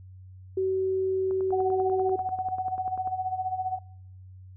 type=tone; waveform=sine; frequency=379.2 Hz; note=F#4; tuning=43 cents sharp; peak=-23 dBFS; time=0.57-2.16 s; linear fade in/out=5 ms
type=click train; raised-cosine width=1 ms; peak=-29 dBFS; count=19; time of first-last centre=1.31-3.075 s; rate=10.2 Hz
type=tone with tremolo; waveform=sine; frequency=747 Hz; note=F#5; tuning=16 cents sharp; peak=-24 dBFS; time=1.52-3.79 s; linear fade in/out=10 ms; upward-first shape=sine; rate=15 Hz; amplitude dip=70%
effects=noise-tail reverb RT60 0.7 s tail -24 dB re dry + added 93 Hz sine -44 dBFS peak until 4.56 s